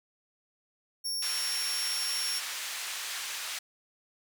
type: tone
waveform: sawtooth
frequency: 5500 Hz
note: F8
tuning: 27 cents flat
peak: -28 dBFS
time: 1.04-2.4 s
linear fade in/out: 20 ms
type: band-pass noise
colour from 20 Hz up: pink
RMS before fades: -37 dBFS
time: 1.22-3.59 s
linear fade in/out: 5 ms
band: 1700 to 11000 Hz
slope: 12 dB/octave
effects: none